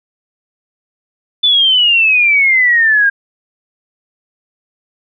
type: exponential sweep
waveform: sine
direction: down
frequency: 3520 to 1600 Hz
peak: -7 dBFS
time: 1.43-3.1 s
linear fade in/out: 10 ms
effects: none